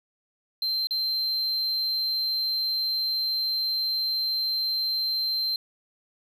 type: tone with dropouts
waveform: triangle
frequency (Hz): 4127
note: C8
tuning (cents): -25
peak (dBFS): -23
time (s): 0.62-5.56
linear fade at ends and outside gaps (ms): 2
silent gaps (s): 0.871-0.908
effects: none